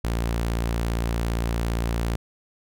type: tone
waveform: sawtooth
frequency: 57.5 Hz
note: A#1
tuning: 23 cents flat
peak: -19 dBFS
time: 0.04-2.16 s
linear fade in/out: 5 ms
effects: none